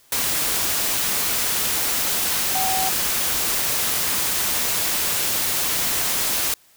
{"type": "tone in noise", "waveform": "sine", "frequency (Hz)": 760, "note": "F#5", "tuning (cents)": 46, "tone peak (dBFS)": -23, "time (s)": [2.55, 2.89], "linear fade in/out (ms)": 2, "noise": "white", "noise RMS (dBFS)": -22, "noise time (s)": [0.12, 6.54], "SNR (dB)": -4, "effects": ["white hiss -55 dBFS RMS until 6.76 s"]}